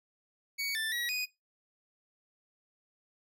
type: tone with pitch steps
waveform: 25% pulse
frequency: 2244 / 1771 / 1915 / 2486 Hz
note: C#7 / A6 / A#6 / D#7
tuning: +21 / +11 / +46 / -2 cents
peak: -28 dBFS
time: 0.58-1.26 s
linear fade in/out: 20 ms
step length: 170 ms
effects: noise-tail reverb RT60 0.2 s tail -21 dB re dry